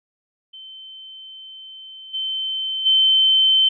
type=tone with level steps; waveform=sine; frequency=3085 Hz; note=G7; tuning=28 cents flat; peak=-36 / -22 / -12 dBFS; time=0.53-3.69 s; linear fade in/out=10 ms; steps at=2.13 / 2.85 s; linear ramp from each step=20 ms; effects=none